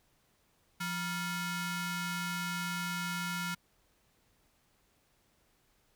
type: ring-modulated tone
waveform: sawtooth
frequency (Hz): 784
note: G5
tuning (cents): 0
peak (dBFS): -27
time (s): 0.8-3.55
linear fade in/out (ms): 10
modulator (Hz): 609
effects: pink hiss -71 dBFS RMS until 5.95 s